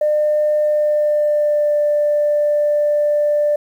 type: tone with pitch glide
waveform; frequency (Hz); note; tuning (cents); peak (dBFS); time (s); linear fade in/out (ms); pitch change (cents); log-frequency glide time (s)
sine; 602 to 591.3; D5 to D5; +43 to +12; -12; 0.01-3.56; 5; -31; 0.59-1.77
effects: tanh soft clip ceiling -8 dBFS + 8-bit